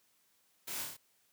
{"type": "noise with echo", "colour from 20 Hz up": "white", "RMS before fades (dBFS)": -42, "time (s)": [0.67, 0.83], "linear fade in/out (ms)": 10, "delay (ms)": 28, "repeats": 5, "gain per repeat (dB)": -2, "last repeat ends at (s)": 0.97, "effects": ["white hiss -72 dBFS RMS until 1.32 s", "high-pass 80 Hz 12 dB/octave"]}